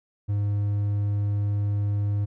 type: tone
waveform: triangle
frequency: 102.3 Hz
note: G#2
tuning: 26 cents flat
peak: -20 dBFS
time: 0.28-2.26 s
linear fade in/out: 20 ms
effects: none